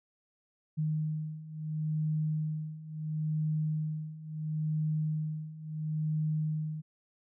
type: beating tone pair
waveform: sine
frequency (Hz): 154.3 / 155.03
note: D#3 / D#3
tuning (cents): -14 / -6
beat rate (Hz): 0.73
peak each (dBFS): -35 / -32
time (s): 0.77-6.82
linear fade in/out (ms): 20
effects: none